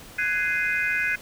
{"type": "chord", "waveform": "sine", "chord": "Ab dominant seventh", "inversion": "third", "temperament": "just", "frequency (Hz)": [1495.1, 1661.2, 2077, 2492], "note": ["Gb6", "Ab6", "C7", "Eb7"], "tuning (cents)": [18, 0, -13, 2], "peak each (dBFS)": -27, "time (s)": [0.18, 1.16], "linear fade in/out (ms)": 10, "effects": ["tanh soft clip ceiling -13 dBFS", "pink hiss -45 dBFS RMS until 1.21 s"]}